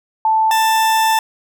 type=tone pair in turn; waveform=sine / 40% pulse; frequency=880 / 885.6 Hz; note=A5 / A5; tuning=0 / +11 cents; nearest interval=unison; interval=11 cents; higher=second; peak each=-11 dBFS; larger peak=neither; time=0.25-0.51 / 0.51-1.19 s; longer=second; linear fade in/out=2 ms; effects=none